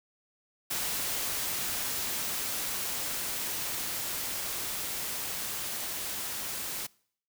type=noise with level ramp; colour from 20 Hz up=white; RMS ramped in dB=-32 to -36 dBFS; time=0.7-6.87 s; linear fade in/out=10 ms; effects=noise-tail reverb RT60 0.6 s tail -24 dB re dry